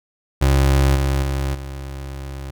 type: tone with level steps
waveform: 30% pulse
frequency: 68 Hz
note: C#2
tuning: 33 cents flat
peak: -10 / -14 / -17 / -26 dBFS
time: 0.41-2.51 s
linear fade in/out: 10 ms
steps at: 0.95 / 1.22 / 1.54 s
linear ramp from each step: 10 ms
effects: none